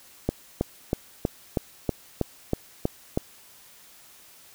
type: click train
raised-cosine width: 2 ms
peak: -9 dBFS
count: 10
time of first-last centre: 0.29-3.175 s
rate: 3.12 Hz
effects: white hiss -52 dBFS RMS until 4.54 s